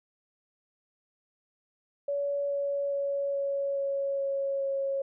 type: tone with pitch steps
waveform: sine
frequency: 567 / 563.7 / 560.5 / 557.3 / 554 / 550.9 / 547.7 Hz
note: C#5 / C#5 / C#5 / C#5 / C#5 / C#5 / C#5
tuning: +39 / +29 / +19 / +9 / -1 / -11 / -21 cents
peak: -27 dBFS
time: 2.08-5.02 s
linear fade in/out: 5 ms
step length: 420 ms
effects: none